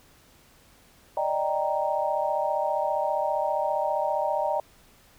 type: chord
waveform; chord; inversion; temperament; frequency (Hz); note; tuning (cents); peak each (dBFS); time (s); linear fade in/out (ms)
sine; Eb major seventh; third; equal; 587.3 / 622.3 / 784 / 932.3; D5 / Eb5 / G5 / Bb5; 0 / 0 / 0 / 0; -29; 1.17-4.6; 2
effects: pink hiss -57 dBFS RMS until 5.18 s